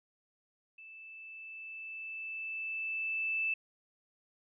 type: tone with level ramp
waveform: sine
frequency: 2637 Hz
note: E7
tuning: in tune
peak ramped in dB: -49 to -29 dBFS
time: 0.78-3.54 s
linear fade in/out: 5 ms
effects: none